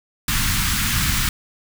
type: band-stop noise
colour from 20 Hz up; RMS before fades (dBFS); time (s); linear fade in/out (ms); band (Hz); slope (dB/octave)
pink; -20; 0.28-1.29; 2; 220 to 1200; 24
effects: none